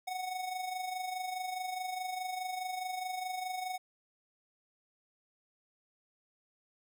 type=tone with amplitude modulation; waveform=square; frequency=740 Hz; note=F#5; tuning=in tune; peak=-34 dBFS; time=0.07-3.78 s; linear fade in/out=10 ms; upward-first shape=sine; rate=24.8 Hz; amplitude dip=55%; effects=none